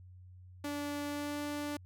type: tone with pitch glide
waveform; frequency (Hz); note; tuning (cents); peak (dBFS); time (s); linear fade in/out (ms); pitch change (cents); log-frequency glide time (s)
sawtooth; 290 to 292.9; D4 to D4; -22 to -5; -32; 0.64-1.77; 5; +17; 1.06-1.41
effects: added 91 Hz sine -51 dBFS peak until 1.85 s